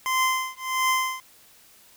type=tone with tremolo; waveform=25% pulse; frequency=1037 Hz; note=C6; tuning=16 cents flat; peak=-15 dBFS; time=0.06-1.2 s; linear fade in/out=0 ms; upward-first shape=triangle; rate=1.5 Hz; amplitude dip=100%; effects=white hiss -54 dBFS RMS until 1.96 s